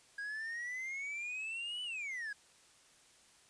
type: exponential two-way sweep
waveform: triangle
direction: up then down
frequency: 1627 to 3000 to 1627 Hz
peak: -37 dBFS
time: 0.18-2.33 s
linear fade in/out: 5 ms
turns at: 1.83 s
effects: white hiss -64 dBFS RMS until 3.49 s + resampled to 22050 Hz